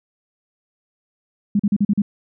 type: tone bursts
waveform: sine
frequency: 204.2 Hz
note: G#3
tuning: 29 cents flat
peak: -13 dBFS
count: 6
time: 1.55-2.02 s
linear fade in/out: 5 ms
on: 45 ms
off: 40 ms
effects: none